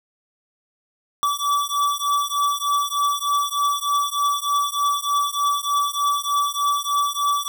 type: beating tone pair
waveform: square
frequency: 1151 / 1154.3 Hz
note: D6 / D6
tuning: -35 / -30 cents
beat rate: 3.3 Hz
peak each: -23 dBFS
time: 1.23-7.48 s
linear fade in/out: 0 ms
effects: none